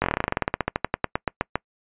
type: slowing click train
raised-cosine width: 0.5 ms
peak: -6 dBFS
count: 25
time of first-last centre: 0.02-1.556 s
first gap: 20 ms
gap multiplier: 1.09
effects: noise-tail reverb RT60 0.1 s tail -26 dB re dry + resampled to 8000 Hz